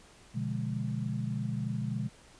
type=chord; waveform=sine; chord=B diminished seventh; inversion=none; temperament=equal; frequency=123.47 / 146.83 / 174.61 / 207.7 Hz; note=B2 / D3 / F3 / Ab3; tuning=0 / 0 / 0 / 0 cents; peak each=-34 / -37 / -40 / -36 dBFS; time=0.34-2.09 s; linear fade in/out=20 ms; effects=pink hiss -57 dBFS RMS until 2.39 s + resampled to 22050 Hz